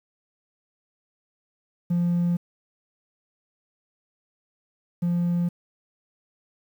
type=tone pair in turn; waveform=triangle; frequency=173.8 / 173.8 Hz; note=F3 / F3; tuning=-8 / -8 cents; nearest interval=unison; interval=0 cents; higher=neither; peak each=-17 / -18 dBFS; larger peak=first; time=1.9-2.37 / 5.02-5.49 s; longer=neither; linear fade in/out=10 ms; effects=tanh soft clip ceiling -15 dBFS + 9-bit